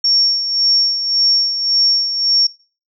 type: tone with tremolo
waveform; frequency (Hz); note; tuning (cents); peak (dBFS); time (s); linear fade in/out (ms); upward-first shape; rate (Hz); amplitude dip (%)
sine; 5500; F8; -27; -9; 0.04-2.47; 5; sine; 1.8; 60
effects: noise-tail reverb RT60 0.4 s tail -25 dB re dry